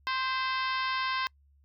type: harmonic tone with a mistuned harmonic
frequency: 523.3 Hz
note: C5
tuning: in tune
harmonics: 2 / 3 / 4 / 5 / 6 / 7 / 8 / 9 / 10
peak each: -31 / -35 / -37 / -39 / -41 / -42 / -43 / -44 / -45 dBFS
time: 0.07-1.27 s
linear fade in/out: 0 ms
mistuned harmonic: 4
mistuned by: -35 cents
effects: noise-tail reverb RT60 0.1 s tail -26 dB re dry + added 70 Hz sine -60 dBFS peak until 1.64 s